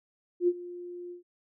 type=tone with ADSR envelope; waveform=sine; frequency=352.8 Hz; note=F4; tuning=18 cents sharp; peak=-19 dBFS; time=0.4-1.23 s; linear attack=78 ms; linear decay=48 ms; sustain=-19 dB; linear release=120 ms; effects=none